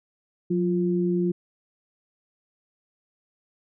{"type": "tone pair together", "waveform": "sine", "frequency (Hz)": [179.92, 349.2], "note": ["F#3", "F4"], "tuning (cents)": [-48, 0], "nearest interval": "major seventh", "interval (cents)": 1148, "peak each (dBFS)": [-23, -24], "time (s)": [0.5, 1.32], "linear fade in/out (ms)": 10, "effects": []}